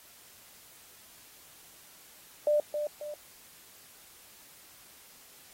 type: tone with echo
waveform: sine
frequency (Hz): 595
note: D5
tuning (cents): +22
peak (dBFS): -22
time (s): 2.47-2.6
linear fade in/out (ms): 2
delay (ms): 270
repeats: 2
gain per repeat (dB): -7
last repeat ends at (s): 3.14
effects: white hiss -55 dBFS RMS until 5.53 s + AAC 48 kbps